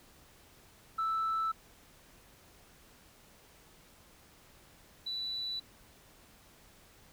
sine tone pair in turn, 1318.5 / 3962 Hz, E6 / B7, 0 / +5 cents, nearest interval octave + perfect fifth, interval 1905 cents, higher second, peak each -28 / -34 dBFS, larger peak first, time 0.98-1.52 / 5.06-5.6 s, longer neither, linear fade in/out 10 ms, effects tanh soft clip ceiling -27 dBFS + pink hiss -60 dBFS RMS until 7.12 s

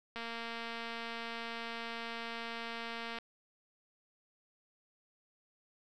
click train, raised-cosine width 0.3 ms, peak -26 dBFS, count 700, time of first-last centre 0.16-3.186 s, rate 231 Hz, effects none

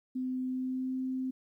sine tone with pitch glide, 256.4 to 259.5 Hz, C4 to C4, -35 to -14 cents, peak -31 dBFS, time 0.15-1.31 s, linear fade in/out 10 ms, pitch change +21 cents, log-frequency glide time 0.47-0.97 s, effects 12-bit

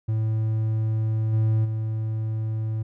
triangle tone with level steps, 110 Hz, A2, in tune, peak -19 / -16 / -22 dBFS, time 0.08-2.83 s, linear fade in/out 10 ms, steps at 1.32 / 1.64 s, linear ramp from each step 20 ms, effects none

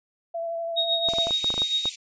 sine tone with vibrato, 670 Hz, E5, 28 cents sharp, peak -27 dBFS, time 0.34-1.3 s, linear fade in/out 10 ms, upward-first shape sine, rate 12 Hz, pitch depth 15 cents each way
sine tone with tremolo, 3753 Hz, A#7, 11 cents sharp, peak -19 dBFS, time 0.76-1.9 s, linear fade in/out 20 ms, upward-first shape triangle, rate 7.3 Hz, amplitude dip 75%
white high-pass noise, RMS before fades -35 dBFS, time 1.08-1.96 s, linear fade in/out 10 ms, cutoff 2100 Hz, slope 96 dB/octave
clicks, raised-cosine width 1 ms, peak -18 dBFS, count 11, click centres 1.087 / 1.136 / 1.185 / 1.27 / 1.308 / 1.444 / 1.504 / 1.541 / 1.579 / 1.619 / 1.856 s
effects resampled to 16000 Hz

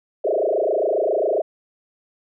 sine tone with frequency modulation, 523.3 Hz, C5, in tune, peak -17 dBFS, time 0.24-1.42 s, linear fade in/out 10 ms, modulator 27.4 Hz, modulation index 5.2, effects none

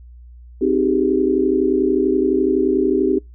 sine chord, Ab major seventh, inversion first, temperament equal with one note detuned, 261.6 / 311.1 / 383.7 / 415.3 Hz, C4 / Eb4 / G4 / Ab4, 0 / 0 / -37 / 0 cents, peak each -20 / -20 / -17 / -23 dBFS, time 0.61-3.19 s, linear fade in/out 10 ms, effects noise-tail reverb RT60 0.2 s tail -26 dB re dry + added 60 Hz sine -38 dBFS peak until 3.34 s

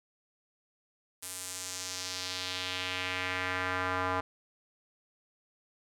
square tone with band-pass filter sweep, 92 Hz, F#2, 9 cents flat, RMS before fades -35 dBFS, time 1.22-4.21 s, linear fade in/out 10 ms, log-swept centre 10000 to 1100 Hz, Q 1.7, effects none

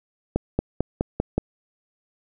accelerating click train, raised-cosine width 2 ms, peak -7 dBFS, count 6, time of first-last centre 0.36-1.38 s, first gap 230 ms, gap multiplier 0.94, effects none

